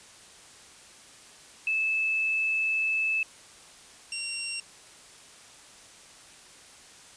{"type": "tone pair in turn", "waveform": ["sine", "15% pulse"], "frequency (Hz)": [2618, 2753], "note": ["E7", "F7"], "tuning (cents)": [-13, -25], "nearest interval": "minor second", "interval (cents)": 88, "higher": "second", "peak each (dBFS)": -24, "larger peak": "neither", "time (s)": [[1.67, 3.23], [4.12, 4.6]], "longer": "first", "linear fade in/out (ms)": 2, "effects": ["white hiss -51 dBFS RMS until 7.16 s", "resampled to 22050 Hz"]}